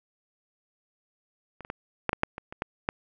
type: clicks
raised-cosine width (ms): 0.5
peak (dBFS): -27 / -28 / -17 / -9 / -10 / -7 / -21 / -24 / -13 / -10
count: 10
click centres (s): 1.607 / 1.649 / 1.701 / 2.093 / 2.131 / 2.234 / 2.381 / 2.525 / 2.621 / 2.889
effects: none